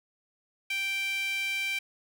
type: tone with high-pass filter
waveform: sawtooth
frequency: 783 Hz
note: G5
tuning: 2 cents flat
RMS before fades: -31 dBFS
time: 0.7-1.79 s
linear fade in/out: 5 ms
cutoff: 2500 Hz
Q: 8.5
effects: none